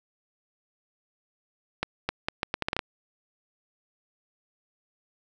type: accelerating click train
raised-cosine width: 0.3 ms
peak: -10 dBFS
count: 10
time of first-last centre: 1.83-2.792 s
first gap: 260 ms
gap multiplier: 0.75
effects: none